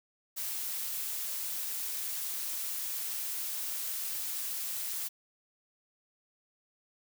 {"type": "noise", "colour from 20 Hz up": "blue", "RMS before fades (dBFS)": -36, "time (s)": [0.36, 5.09], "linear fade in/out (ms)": 20, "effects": []}